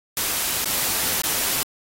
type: noise with dropouts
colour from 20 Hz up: white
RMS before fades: -23 dBFS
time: 0.17-1.63 s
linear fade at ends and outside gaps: 1 ms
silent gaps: 0.645-0.657 / 1.219-1.237 s
effects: AAC 48 kbps